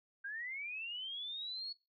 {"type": "linear sweep", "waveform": "sine", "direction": "up", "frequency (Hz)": [1568, 4400], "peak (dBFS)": -40, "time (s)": [0.24, 1.73], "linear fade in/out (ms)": 10, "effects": ["noise-tail reverb RT60 0.3 s tail -23 dB re dry", "AAC 32 kbps"]}